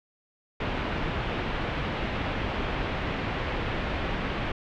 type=low-pass noise; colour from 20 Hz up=pink; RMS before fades=-30 dBFS; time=0.6-4.52 s; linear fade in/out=5 ms; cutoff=3100 Hz; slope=24 dB/octave; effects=none